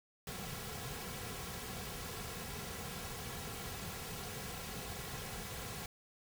pink noise with comb filter, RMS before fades -44 dBFS, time 0.27-5.86 s, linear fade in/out 2 ms, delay 3.3 ms, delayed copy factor -0.6, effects none

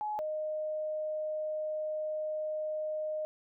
sine tone pair in turn, 846 / 616.9 Hz, G#5 / D#5, +32 / -15 cents, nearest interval perfect fourth, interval 547 cents, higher first, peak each -32 / -32 dBFS, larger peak neither, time 0.01-0.19 / 0.19-3.25 s, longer second, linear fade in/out 0 ms, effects none

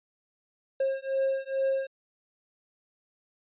triangle beating tone pair, 536 / 538.3 Hz, C5 / C5, +42 / +49 cents, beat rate 2.3 Hz, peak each -27 dBFS, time 0.8-1.87 s, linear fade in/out 5 ms, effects resampled to 8000 Hz

